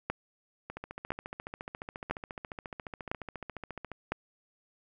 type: two click trains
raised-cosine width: 0.5 ms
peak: -24 / -15 dBFS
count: 47 / 5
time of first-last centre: 0.7-3.917 / 0.1-4.12 s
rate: 14.3 / 0.995 Hz
effects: none